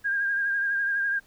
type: tone with vibrato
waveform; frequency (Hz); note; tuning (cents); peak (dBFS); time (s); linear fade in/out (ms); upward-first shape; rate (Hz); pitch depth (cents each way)
sine; 1612; G6; +48; -23; 0.04-1.2; 20; sine; 12; 34
effects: pink hiss -60 dBFS RMS until 1.26 s